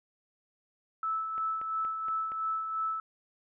sine tone with tremolo, 1310 Hz, E6, 11 cents flat, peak -28 dBFS, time 1.03-3 s, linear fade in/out 2 ms, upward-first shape sine, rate 2.9 Hz, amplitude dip 45%
click train, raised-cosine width 0.5 ms, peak -32 dBFS, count 5, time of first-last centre 1.38-2.319 s, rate 4.26 Hz
effects none

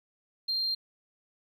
sine tone, 4186 Hz, C8, in tune, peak -26 dBFS, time 0.48-0.75 s, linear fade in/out 10 ms, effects tanh soft clip ceiling -23 dBFS + 11-bit

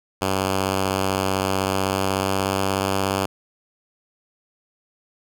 5% pulse tone with pitch glide, 95.9 to 97.01 Hz, G2 to G2, -37 to -18 cents, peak -9 dBFS, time 0.21-3.26 s, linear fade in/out 10 ms, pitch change +19 cents, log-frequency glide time 1.52-2.85 s, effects none

